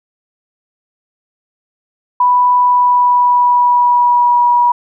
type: tone with pitch glide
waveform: sine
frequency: 987.8 to 966.9 Hz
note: B5 to B5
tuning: 0 to -37 cents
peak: -7 dBFS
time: 2.2-4.72 s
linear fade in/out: 5 ms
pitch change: -37 cents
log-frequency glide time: 2.55-4.41 s
effects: none